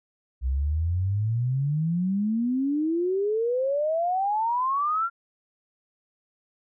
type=exponential sweep; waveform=sine; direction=up; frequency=62 to 1396.9 Hz; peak=-22 dBFS; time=0.41-5.1 s; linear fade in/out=50 ms; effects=none